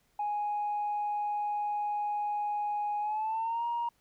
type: tone with pitch glide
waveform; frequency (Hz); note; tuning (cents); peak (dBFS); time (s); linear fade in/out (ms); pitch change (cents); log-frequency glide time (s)
sine; 830.6 to 943.1; G#5 to A#5; 0 to +20; -28; 0.19-3.89; 5; +220; 3-3.65
effects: tanh soft clip ceiling -26 dBFS + pink hiss -71 dBFS RMS until 4 s